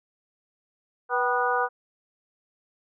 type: harmonic tone with a mistuned harmonic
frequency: 244.9 Hz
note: B3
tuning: 14 cents flat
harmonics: 2 / 3 / 4 / 5 / 6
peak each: -28 / -28 / -28 / -28 / -28 dBFS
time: 1.09-1.69 s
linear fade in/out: 50 ms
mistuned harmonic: 3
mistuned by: +68 cents
effects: none

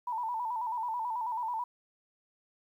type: tone with vibrato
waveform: sine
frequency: 932.3 Hz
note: A#5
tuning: in tune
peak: -31 dBFS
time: 0.07-1.64 s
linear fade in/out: 5 ms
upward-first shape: square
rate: 9.2 Hz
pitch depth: 81 cents each way
effects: 11-bit

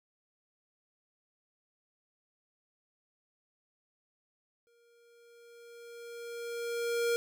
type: tone with exponential growth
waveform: square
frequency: 470.1 Hz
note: A#4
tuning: 15 cents sharp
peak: -27 dBFS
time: 4.67-7.16 s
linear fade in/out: 0 ms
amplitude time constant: 540 ms
effects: none

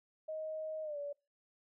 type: tone with pitch glide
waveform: sine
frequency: 627 to 575 Hz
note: D#5 to D5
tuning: +13 to -37 cents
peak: -38 dBFS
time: 0.28-1.13 s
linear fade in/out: 10 ms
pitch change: -150 cents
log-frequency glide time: 0.83-0.98 s
effects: noise-tail reverb RT60 0.3 s tail -26 dB re dry

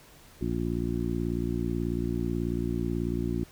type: harmonic tone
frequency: 58.27 Hz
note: A#1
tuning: in tune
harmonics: 1 / 2 / 3 / 4 / 5 / 6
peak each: -34 / -34 / -34 / -34 / -34 / -34 dBFS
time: 0.41-3.44 s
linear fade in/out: 5 ms
effects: pink hiss -54 dBFS RMS until 3.51 s

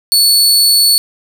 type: tone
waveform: sawtooth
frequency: 4435 Hz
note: C#8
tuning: in tune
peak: -4 dBFS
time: 0.12-0.98 s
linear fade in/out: 0 ms
effects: none

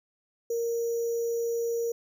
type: tone with sample-and-hold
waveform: sine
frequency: 466.2 Hz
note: A#4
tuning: in tune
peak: -26 dBFS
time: 0.5-1.92 s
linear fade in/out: 5 ms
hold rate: 6300 Hz
effects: none

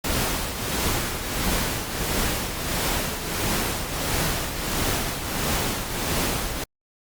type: noise with tremolo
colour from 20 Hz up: pink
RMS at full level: -23 dBFS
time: 0.04-6.64 s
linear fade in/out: 5 ms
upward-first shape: triangle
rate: 1.5 Hz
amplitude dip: 60%
effects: Opus 48 kbps

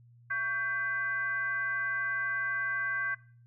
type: tone with frequency modulation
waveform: sine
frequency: 1568 Hz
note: G6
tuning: in tune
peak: -29 dBFS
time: 0.3-3.15 s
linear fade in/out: 10 ms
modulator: 444 Hz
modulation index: 0.64
effects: noise-tail reverb RT60 0.4 s tail -17 dB re dry + added 119 Hz sine -55 dBFS peak until 3.46 s

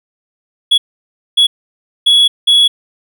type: tone bursts at uneven times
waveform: triangle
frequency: 3367 Hz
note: G#7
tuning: 23 cents sharp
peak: -4 dBFS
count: 4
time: 0.71-0.78 / 1.37-1.47 / 2.06-2.28 / 2.47-2.68 s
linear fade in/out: 10 ms
effects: none

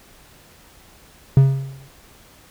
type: tone with exponential decay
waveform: triangle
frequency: 135.3 Hz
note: C#3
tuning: 42 cents flat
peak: -4 dBFS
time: 1.37-1.88 s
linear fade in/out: 2 ms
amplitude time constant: 110 ms
effects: pink hiss -49 dBFS RMS until 2.5 s

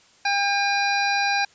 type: harmonic tone with a mistuned harmonic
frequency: 802 Hz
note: G5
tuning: 39 cents sharp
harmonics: 1 / 2 / 3 / 5 / 6 / 7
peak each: -23 / -25 / -26 / -30 / -32 / -34 dBFS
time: 0.25-1.45 s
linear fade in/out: 5 ms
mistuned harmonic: 3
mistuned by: +16 cents
effects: white hiss -55 dBFS RMS until 1.54 s + resampled to 16000 Hz

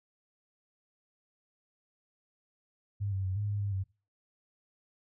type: tone with pitch steps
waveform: sine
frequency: 100.9 / 96.3 / 93.8 / 103.5 / 102.4 / 100.9 / 95.8 Hz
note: G#2 / G2 / F#2 / G#2 / G#2 / G#2 / G2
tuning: -49 / -30 / +24 / -5 / -24 / -49 / -39 cents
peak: -30 dBFS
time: 3-3.84 s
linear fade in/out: 20 ms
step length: 120 ms
effects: noise-tail reverb RT60 0.3 s tail -19 dB re dry

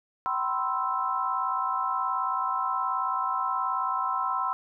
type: chord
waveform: sine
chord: C major seventh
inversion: second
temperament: equal with one note detuned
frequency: 765.6 / 987.8 / 1046.5 / 1318.5 Hz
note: G5 / B5 / C6 / E6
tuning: -41 / 0 / 0 / 0 cents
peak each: -34 / -32 / -29 / -30 dBFS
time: 0.26-4.53 s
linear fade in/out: 0 ms
effects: none

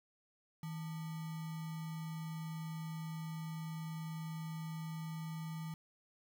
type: tone with sample-and-hold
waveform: sine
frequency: 160.3 Hz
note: E3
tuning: 48 cents flat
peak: -40 dBFS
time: 0.63-5.74 s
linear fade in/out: 2 ms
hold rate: 1050 Hz
effects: none

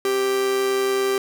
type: tone with amplitude modulation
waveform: 45% pulse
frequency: 392 Hz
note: G4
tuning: in tune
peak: -17 dBFS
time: 0.05-1.18 s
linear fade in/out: 2 ms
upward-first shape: sine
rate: 127 Hz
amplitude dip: 40%
effects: none

